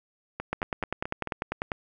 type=two click trains; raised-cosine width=0.5 ms; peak=-13 / -17 dBFS; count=13 / 5; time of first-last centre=0.53-1.718 / 0.4-1.273 s; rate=10.1 / 4.58 Hz; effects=none